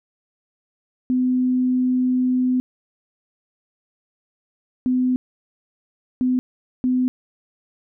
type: tone bursts at uneven times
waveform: sine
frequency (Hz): 253.3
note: B3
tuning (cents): +44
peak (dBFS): -16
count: 4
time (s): 1.1-2.6 / 4.86-5.16 / 6.21-6.39 / 6.84-7.08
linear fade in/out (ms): 0
effects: none